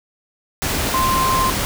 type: tone in noise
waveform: sine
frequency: 1046.5 Hz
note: C6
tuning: in tune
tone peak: -16 dBFS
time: 0.94-1.5 s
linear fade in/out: 0 ms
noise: pink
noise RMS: -21 dBFS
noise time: 0.62-1.65 s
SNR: +2 dB
effects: none